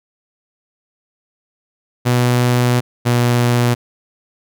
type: tone pair in turn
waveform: sawtooth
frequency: 122.9 / 121 Hz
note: B2 / B2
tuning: -8 / -35 cents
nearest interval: unison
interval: 27 cents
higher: first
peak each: -8 dBFS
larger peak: neither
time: 2.05-2.81 / 3.05-3.75 s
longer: first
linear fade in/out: 20 ms
effects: none